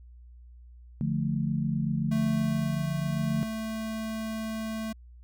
sine chord, D minor, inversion none, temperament equal, 146.83 / 174.61 / 220 Hz, D3 / F3 / A3, 0 / 0 / 0 cents, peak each -29 / -31 / -30 dBFS, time 1.01-3.43 s, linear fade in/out 0 ms
square tone, 220.6 Hz, A3, 5 cents sharp, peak -32 dBFS, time 2.11-4.93 s, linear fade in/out 10 ms
effects added 60 Hz sine -47 dBFS peak until 5.23 s

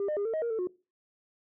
sine tone with pitch steps, 399.4 / 606 / 405.9 / 451.3 / 630 / 468.5 / 445.2 / 362.1 Hz, G4 / D#5 / G#4 / A4 / D#5 / A#4 / A4 / F#4, +32 / -46 / -40 / +44 / +21 / +9 / +20 / -37 cents, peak -26 dBFS, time 0-0.672 s, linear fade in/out 2 ms, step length 84 ms, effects noise-tail reverb RT60 0.3 s tail -21 dB re dry + tanh soft clip ceiling -26 dBFS

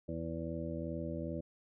harmonic tone, 82.41 Hz, E2, in tune, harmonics 1 / 2 / 3 / 4 / 6 / 7, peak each -44 / -42 / -44 / -43 / -46 / -44 dBFS, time 0.08-1.41 s, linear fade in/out 10 ms, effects none

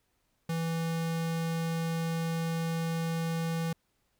square tone, 164.81 Hz, E3, in tune, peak -30 dBFS, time 0.49-3.73 s, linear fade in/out 5 ms, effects pink hiss -75 dBFS RMS until 4.19 s

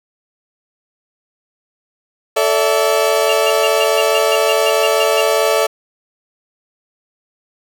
35% pulse chord, A suspended fourth, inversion none, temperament equal with one note detuned, 440 / 574.6 / 659.3 Hz, A4 / D5 / E5, 0 / -38 / 0 cents, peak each -15 dBFS, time 2.36-5.67 s, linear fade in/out 10 ms
sine tone bursts, 2794 Hz, F7, in tune, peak -17 dBFS, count 12, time 3.29-5.212 s, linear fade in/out 5 ms, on 41 ms, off 130 ms
effects none

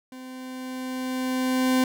40% pulse tone with level ramp, 257.2 Hz, C4, 30 cents flat, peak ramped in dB -38 to -17 dBFS, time 0.12-1.84 s, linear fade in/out 2 ms, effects none

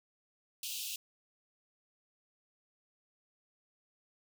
pink high-pass noise, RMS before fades -40 dBFS, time 0.63-0.96 s, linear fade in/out 2 ms, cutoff 2600 Hz, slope 96 dB/octave, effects none

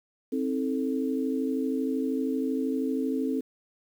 sine chord, A diminished, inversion first, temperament just, 264 / 316.8 / 440 Hz, C4 / Eb4 / A4, +16 / +31 / 0 cents, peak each -27 / -33 / -32 dBFS, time 0.32-3.41 s, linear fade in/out 10 ms, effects 9-bit

